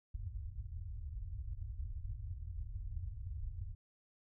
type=low-pass noise; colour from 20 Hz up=white; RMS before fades=-43 dBFS; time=0.14-3.75 s; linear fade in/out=5 ms; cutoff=100 Hz; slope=48 dB/octave; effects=none

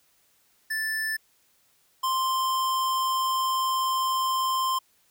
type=tone pair in turn; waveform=square; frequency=1760 / 1046.5 Hz; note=A6 / C6; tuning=0 / 0 cents; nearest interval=major sixth; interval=900 cents; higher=first; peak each=-27 / -24 dBFS; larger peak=second; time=0.7-1.17 / 2.03-4.79 s; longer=second; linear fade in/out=10 ms; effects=white hiss -65 dBFS RMS until 5.1 s

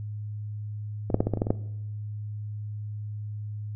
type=clicks; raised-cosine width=2 ms; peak=-15 / -7 / -8 / -12 / -12 / -17 / -10 / -17 / -8 dBFS; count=9; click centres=1.102 / 1.144 / 1.205 / 1.27 / 1.337 / 1.373 / 1.419 / 1.469 / 1.505 s; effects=noise-tail reverb RT60 0.9 s tail -18 dB re dry + added 105 Hz sine -32 dBFS peak until 3.75 s

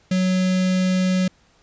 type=tone with notch filter; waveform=square; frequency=185 Hz; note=F#3; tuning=in tune; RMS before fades=-19 dBFS; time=0.11-1.28 s; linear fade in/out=5 ms; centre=970 Hz; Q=0.95; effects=pink hiss -58 dBFS RMS until 1.62 s + resampled to 16000 Hz

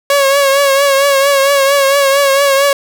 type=tone with vibrato; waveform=sawtooth; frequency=554.4 Hz; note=C#5; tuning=in tune; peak=-4 dBFS; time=0.1-2.73 s; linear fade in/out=2 ms; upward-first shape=triangle; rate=4.4 Hz; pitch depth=53 cents each way; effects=none

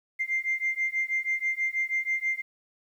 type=beating tone pair; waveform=sine; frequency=2093 / 2099.2 Hz; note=C7 / C7; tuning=0 / +5 cents; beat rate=6.2 Hz; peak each=-28 dBFS; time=0.19-2.42 s; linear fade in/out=20 ms; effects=tanh soft clip ceiling -19 dBFS + 10-bit

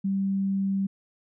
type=tone; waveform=sine; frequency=195 Hz; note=G3; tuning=9 cents flat; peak=-23 dBFS; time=0.04-0.87 s; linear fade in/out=10 ms; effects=none

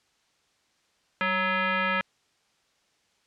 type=tone with frequency modulation; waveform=sine; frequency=192.4 Hz; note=G3; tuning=32 cents flat; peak=-23 dBFS; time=1.21-2.01 s; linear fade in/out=0 ms; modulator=744 Hz; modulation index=3.1; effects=white hiss -68 dBFS RMS until 3.26 s + low-pass 6000 Hz 12 dB/octave

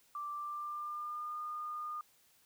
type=tone with pitch glide; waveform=sine; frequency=1174.7 to 1218.2 Hz; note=D6 to D#6; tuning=0 to -37 cents; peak=-38 dBFS; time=0.15-2.01 s; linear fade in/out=2 ms; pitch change=+63 cents; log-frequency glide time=0.32-1.39 s; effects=white hiss -68 dBFS RMS until 2.45 s

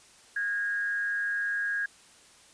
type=tone with frequency modulation; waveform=sine; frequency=1638 Hz; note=G#6; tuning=24 cents flat; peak=-27 dBFS; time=0.36-1.86 s; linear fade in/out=5 ms; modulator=195 Hz; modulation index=0.32; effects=white hiss -56 dBFS RMS until 2.53 s + resampled to 22050 Hz

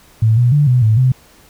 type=tone with pitch steps; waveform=sine; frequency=110.9 / 121.6 / 146.5 / 125.1 / 109.4 / 128.9 Hz; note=A2 / B2 / D3 / B2 / A2 / C3; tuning=+14 / -26 / -4 / +23 / -9 / -26 cents; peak=-8 dBFS; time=0.22-1.12 s; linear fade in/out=5 ms; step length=150 ms; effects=pink hiss -47 dBFS RMS until 1.49 s

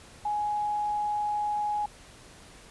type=tone; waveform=sine; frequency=835 Hz; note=G#5; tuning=9 cents sharp; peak=-26 dBFS; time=0.25-1.86 s; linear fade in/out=5 ms; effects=pink hiss -51 dBFS RMS until 2.7 s + resampled to 24000 Hz

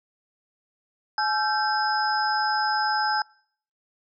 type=tone cluster; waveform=sine; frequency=851 / 1340 / 1562 / 5080 Hz; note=G#5 / E6 / G6 / D#8; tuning=+42 / +28 / -7 / +35 cents; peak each=-24 / -31 / -27 / -29 dBFS; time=1.18-3.22 s; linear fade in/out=2 ms; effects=noise-tail reverb RT60 0.6 s tail -26 dB re dry

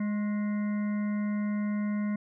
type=harmonic tone with a mistuned harmonic; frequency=207.7 Hz; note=G#3; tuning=in tune; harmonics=1 / 3 / 5 / 7 / 9 / 10; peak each=-27 / -45 / -47 / -50 / -50 / -49 dBFS; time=0-2.16 s; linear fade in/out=5 ms; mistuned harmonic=5; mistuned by=+42 cents; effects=none

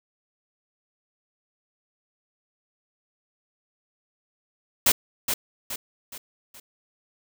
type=noise with echo; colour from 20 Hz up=white; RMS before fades=-18 dBFS; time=4.86-4.92 s; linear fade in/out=5 ms; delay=420 ms; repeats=4; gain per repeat=-7 dB; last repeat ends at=6.6 s; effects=none

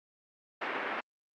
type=band-pass noise; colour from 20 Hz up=white; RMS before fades=-35 dBFS; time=0.61-1.01 s; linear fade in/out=10 ms; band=260 to 2200 Hz; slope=24 dB/octave; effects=Opus 48 kbps

